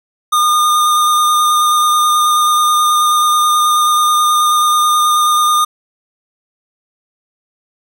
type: tone with vibrato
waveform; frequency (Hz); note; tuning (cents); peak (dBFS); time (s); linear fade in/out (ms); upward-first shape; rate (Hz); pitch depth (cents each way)
square; 1217; D#6; -39; -10; 0.32-5.65; 10; square; 9.3; 10
effects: none